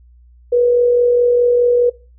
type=tone with amplitude modulation; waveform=sine; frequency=485.1 Hz; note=B4; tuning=31 cents flat; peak=-8 dBFS; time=0.52-1.9 s; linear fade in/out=10 ms; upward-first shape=sine; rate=44.8 Hz; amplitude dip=35%; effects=noise-tail reverb RT60 0.3 s tail -19 dB re dry + added 60 Hz sine -43 dBFS peak until 2.18 s